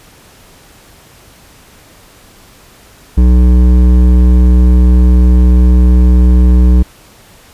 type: tone with hard clipping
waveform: sine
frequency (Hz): 61.5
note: B1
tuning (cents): -7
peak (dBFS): -5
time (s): 3.17-6.83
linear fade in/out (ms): 10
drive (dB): 11
effects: pink hiss -41 dBFS RMS until 7.53 s + resampled to 32000 Hz